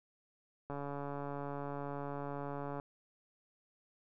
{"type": "click train", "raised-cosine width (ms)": 1, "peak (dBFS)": -28, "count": 299, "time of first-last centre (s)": [0.7, 2.799], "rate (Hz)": 142, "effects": []}